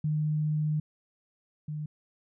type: tone pair in turn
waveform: sine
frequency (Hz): 152.5 / 151.45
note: D#3 / D#3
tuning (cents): -34 / -46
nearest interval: unison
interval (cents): 12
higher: first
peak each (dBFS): -25 / -32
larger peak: first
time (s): 0.04-0.8 / 1.68-1.86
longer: first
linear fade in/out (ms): 5
effects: none